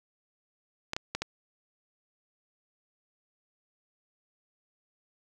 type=clicks; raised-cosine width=0.2 ms; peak=-14 dBFS; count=4; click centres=0.934 / 0.965 / 1.15 / 1.22 s; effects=none